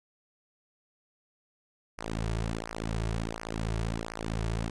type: tone with flanger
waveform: sawtooth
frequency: 55.4 Hz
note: A1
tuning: 13 cents sharp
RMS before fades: -33 dBFS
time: 1.98-4.7 s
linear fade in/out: 5 ms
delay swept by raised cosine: 0.26 to 3.96 ms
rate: 1.4 Hz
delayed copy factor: -0.95
effects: resampled to 22050 Hz